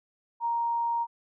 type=tone; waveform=sine; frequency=935 Hz; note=A#5; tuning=5 cents sharp; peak=-25 dBFS; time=0.4-1.07 s; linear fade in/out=50 ms; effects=none